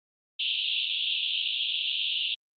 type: band-pass noise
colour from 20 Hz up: white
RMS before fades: -29 dBFS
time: 0.39-2.35 s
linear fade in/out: 10 ms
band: 2700 to 3700 Hz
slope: 96 dB/octave
effects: Opus 48 kbps